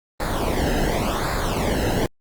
brown noise with flanger, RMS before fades -22 dBFS, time 0.2-2.06 s, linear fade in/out 0 ms, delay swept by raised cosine 0.33 to 0.88 ms, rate 0.9 Hz, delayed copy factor -0.75, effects Opus 24 kbps

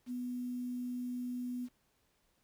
sine tone with quantisation, 247.2 Hz, B3, 2 cents sharp, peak -36 dBFS, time 0.06-1.69 s, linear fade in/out 50 ms, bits 10, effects pink hiss -75 dBFS RMS until 2.43 s

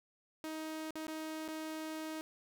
sawtooth tone with dropouts, 314.6 Hz, D#4, 19 cents sharp, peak -36 dBFS, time 0.44-2.21 s, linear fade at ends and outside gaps 0 ms, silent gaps 0.907-0.955 / 1.068-1.081 / 1.479-1.485 s, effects none

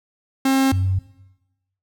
45% pulse / sine tone pair in turn, 267.5 / 94.58 Hz, C4 / F#2, +38 / +39 cents, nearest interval octave + tritone, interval 1799 cents, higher first, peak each -15 / -17 dBFS, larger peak first, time 0.45-0.72 / 0.72-0.99 s, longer neither, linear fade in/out 5 ms, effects noise-tail reverb RT60 1.0 s tail -19 dB re dry

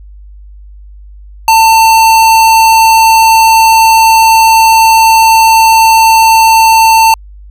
square tone, 896 Hz, A5, 31 cents sharp, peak -3 dBFS, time 1.48-7.14 s, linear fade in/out 2 ms, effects added 50 Hz sine -29 dBFS peak until 7.5 s

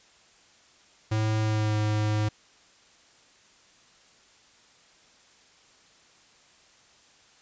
square tone with pitch glide, 108.8 to 106.56 Hz, A2 to G#2, -19 to +45 cents, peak -24 dBFS, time 1.11-2.29 s, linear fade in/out 10 ms, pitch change -36 cents, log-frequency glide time 1.41-1.77 s, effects white hiss -58 dBFS RMS until 7.41 s + resampled to 16000 Hz

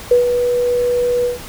sine tone with ADSR envelope, 488.3 Hz, B4, 20 cents flat, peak -6 dBFS, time 0.11-1.39 s, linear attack 5 ms, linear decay 130 ms, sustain -7 dB, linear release 140 ms, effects pink hiss -33 dBFS RMS until 1.48 s

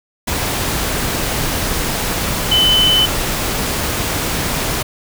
sine tone in noise, 3027 Hz, F#7, 39 cents sharp, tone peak -10 dBFS, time 2.51-3.06 s, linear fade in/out 10 ms, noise pink, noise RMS -19 dBFS, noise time 0.27-4.83 s, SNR +6 dB, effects none

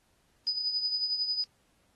sine tone with tremolo, 4978 Hz, D#8, in tune, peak -25 dBFS, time 0.47-1.44 s, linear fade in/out 0 ms, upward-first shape triangle, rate 11 Hz, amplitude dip 65%, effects pink hiss -70 dBFS RMS until 1.95 s + AAC 32 kbps

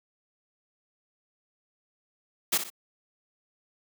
white noise with echo, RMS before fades -24 dBFS, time 2.52-2.58 s, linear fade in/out 10 ms, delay 61 ms, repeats 2, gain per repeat -9 dB, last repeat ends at 2.702 s, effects high-pass 200 Hz 12 dB/octave

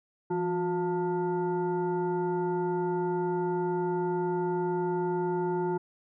sine tone with frequency modulation, 360 Hz, F#4, 47 cents flat, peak -26 dBFS, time 0.3-5.78 s, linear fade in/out 10 ms, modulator 529 Hz, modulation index 0.94, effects none

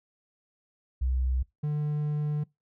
sine / triangle tone pair in turn, 63.9 / 149.2 Hz, C2 / D3, -40 / +28 cents, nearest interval octave + minor third, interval 1468 cents, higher second, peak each -24 dBFS, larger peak neither, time 1.01-1.43 / 1.63-2.44 s, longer second, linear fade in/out 10 ms, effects noise-tail reverb RT60 0.2 s tail -23 dB re dry

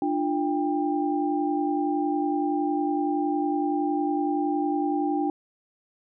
sine tone cluster, 296.7 / 347.5 / 795 Hz, D4 / F4 / G5, +18 / -9 / +24 cents, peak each -25 / -29 / -28 dBFS, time 0.02-5.3 s, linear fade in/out 2 ms, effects none

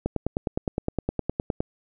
click train, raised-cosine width 2 ms, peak -11 dBFS, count 16, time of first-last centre 0.06-1.605 s, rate 9.71 Hz, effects none

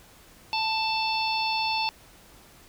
harmonic tone, 884 Hz, A5, 8 cents sharp, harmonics 1 / 3 / 4 / 5 / 6, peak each -27 / -30 / -35 / -31 / -38 dBFS, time 0.53-1.89 s, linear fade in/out 0 ms, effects pink hiss -53 dBFS RMS until 2.68 s

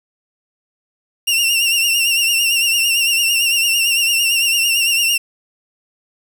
sawtooth tone with vibrato, 2765 Hz, F7, 18 cents flat, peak -10 dBFS, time 1.27-5.18 s, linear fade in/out 10 ms, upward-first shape triangle, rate 8.9 Hz, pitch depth 72 cents each way, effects 7-bit

